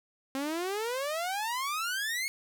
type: exponential sweep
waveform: sawtooth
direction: up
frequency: 263.8 to 2211 Hz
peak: -27 dBFS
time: 0.35-2.28 s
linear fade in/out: 0 ms
effects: none